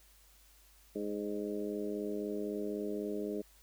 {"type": "harmonic tone with a mistuned harmonic", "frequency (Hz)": 103.83, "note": "G#2", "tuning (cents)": 0, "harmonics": [2, 3, 4, 5, 6], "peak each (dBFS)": [-41, -40, -38, -46, -46], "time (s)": [0.95, 3.42], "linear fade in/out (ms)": 10, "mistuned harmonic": 6, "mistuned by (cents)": -23, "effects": ["added 50 Hz sine -63 dBFS peak until 3.62 s", "white hiss -64 dBFS RMS until 3.62 s"]}